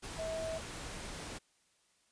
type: tone in noise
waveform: sine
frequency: 646 Hz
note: E5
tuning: 35 cents flat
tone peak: -36 dBFS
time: 0.18-0.59 s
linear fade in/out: 20 ms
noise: pink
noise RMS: -44 dBFS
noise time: 0.02-1.39 s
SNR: +5 dB
effects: white hiss -72 dBFS RMS until 2.11 s + resampled to 22050 Hz